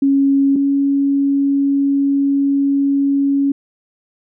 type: tone pair in turn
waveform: sine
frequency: 275.8 / 278.5 Hz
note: C#4 / C#4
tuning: -9 / +8 cents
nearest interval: unison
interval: 17 cents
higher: second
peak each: -10 / -12 dBFS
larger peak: first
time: 0.02-0.56 / 0.56-3.52 s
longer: second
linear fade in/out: 5 ms
effects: none